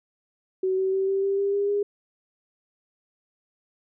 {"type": "tone with pitch steps", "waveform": "sine", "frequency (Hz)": [376.1, 380.5, 384.9, 389.4, 393.9, 398.5, 403.1, 407.8], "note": ["F#4", "F#4", "G4", "G4", "G4", "G4", "G4", "G#4"], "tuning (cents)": [28, 48, -32, -12, 8, 28, 48, -32], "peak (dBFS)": -21, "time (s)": [0.63, 1.83], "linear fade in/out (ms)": 5, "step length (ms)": 150, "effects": []}